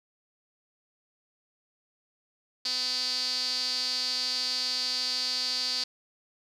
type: tone with band-pass filter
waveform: sawtooth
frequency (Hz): 253.5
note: B3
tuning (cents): +45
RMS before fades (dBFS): -30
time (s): 2.65-5.84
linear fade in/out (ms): 5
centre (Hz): 4600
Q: 9.7
effects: none